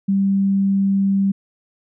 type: tone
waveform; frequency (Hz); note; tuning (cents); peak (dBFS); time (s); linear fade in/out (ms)
sine; 196; G3; 0; -14; 0.08-1.32; 10
effects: none